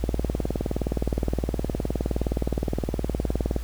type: click train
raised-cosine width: 2 ms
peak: -11 dBFS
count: 69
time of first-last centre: 0.04-3.563 s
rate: 19.3 Hz
effects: added 57 Hz sine -28 dBFS peak until 3.63 s + pink hiss -46 dBFS RMS until 3.63 s